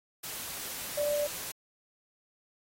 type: tone in noise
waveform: sine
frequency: 587 Hz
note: D5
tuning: 1 cent flat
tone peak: -27 dBFS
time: 0.97-1.27 s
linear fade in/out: 10 ms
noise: white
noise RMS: -39 dBFS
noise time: 0.23-1.52 s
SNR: +9 dB
effects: AAC 48 kbps